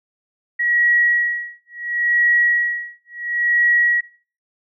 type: tone with tremolo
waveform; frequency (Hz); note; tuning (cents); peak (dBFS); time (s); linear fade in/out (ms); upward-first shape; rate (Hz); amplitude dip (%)
sine; 1913; A#6; +44; -12; 0.59-4.01; 10; sine; 0.72; 100
effects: noise-tail reverb RT60 0.4 s tail -19 dB re dry